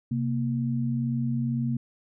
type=tone pair together; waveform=sine; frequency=131.2 / 233.3 Hz; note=C3 / A#3; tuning=+5 / +2 cents; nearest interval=minor seventh; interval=997 cents; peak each=-27 dBFS; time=0.11-1.77 s; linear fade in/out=5 ms; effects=none